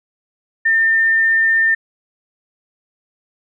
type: tone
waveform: sine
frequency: 1804 Hz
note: A6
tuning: 43 cents sharp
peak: -11 dBFS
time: 0.65-1.75 s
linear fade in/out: 10 ms
effects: none